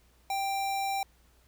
sine tone with sample-and-hold, 784 Hz, G5, in tune, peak -28 dBFS, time 0.3-1.03 s, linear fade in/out 2 ms, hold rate 3150 Hz, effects added 60 Hz sine -62 dBFS peak until 1.47 s + pink hiss -66 dBFS RMS until 1.47 s

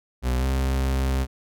40% pulse tone with pitch glide, 62.8 to 66.04 Hz, B1 to C2, +30 to +17 cents, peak -20 dBFS, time 0.22-1.27 s, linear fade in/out 50 ms, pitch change +87 cents, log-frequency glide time 0.38-0.45 s, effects none

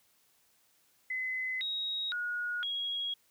sine tone with pitch steps, 2032 / 3790 / 1447 / 3304 Hz, B6 / A#7 / F#6 / G#7, +49 / +28 / -39 / -10 cents, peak -32 dBFS, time 1.1-3.14 s, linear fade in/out 5 ms, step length 510 ms, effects white hiss -69 dBFS RMS until 3.3 s + high-pass 60 Hz 12 dB/octave

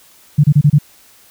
sine tone bursts, 146.83 Hz, D3, in tune, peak -5 dBFS, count 5, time 0.38-0.787 s, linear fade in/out 10 ms, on 59 ms, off 28 ms, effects white hiss -47 dBFS RMS until 1.3 s

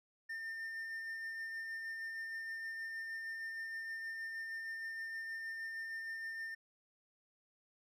triangle tone with tremolo, 1806 Hz, A6, 45 cents sharp, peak -38 dBFS, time 0.29-6.55 s, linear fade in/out 10 ms, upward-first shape sine, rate 6.4 Hz, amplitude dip 25%, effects none

